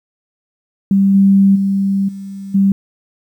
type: tone with level steps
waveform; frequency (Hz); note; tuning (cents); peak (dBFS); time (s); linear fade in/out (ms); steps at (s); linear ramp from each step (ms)
sine; 196; G3; 0; -8 / -6 / -12 / -25 / -8; 0.91-2.72; 2; 1.14 / 1.55 / 2.08 / 2.54; 10
effects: 8-bit